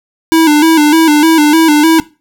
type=tone with vibrato; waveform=square; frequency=311.1 Hz; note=D#4; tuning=in tune; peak=-5 dBFS; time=0.32-2 s; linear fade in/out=0 ms; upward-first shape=square; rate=3.3 Hz; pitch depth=75 cents each way; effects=noise-tail reverb RT60 0.3 s tail -20 dB re dry